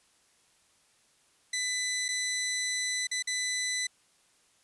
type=tone with dropouts; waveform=15% pulse; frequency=2000 Hz; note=B6; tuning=21 cents sharp; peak=-23 dBFS; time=1.53-3.87 s; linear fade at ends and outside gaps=5 ms; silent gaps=2.083-2.087 / 3.071-3.113 / 3.225-3.272 s; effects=white hiss -66 dBFS RMS until 4.63 s + resampled to 24000 Hz